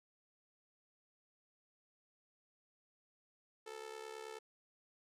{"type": "tone with amplitude modulation", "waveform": "sawtooth", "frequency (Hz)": 440, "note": "A4", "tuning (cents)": 0, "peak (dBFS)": -39, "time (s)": [3.66, 4.39], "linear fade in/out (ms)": 10, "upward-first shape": "sine", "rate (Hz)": 69.4, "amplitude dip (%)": 80, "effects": ["low-pass 10000 Hz 12 dB/octave"]}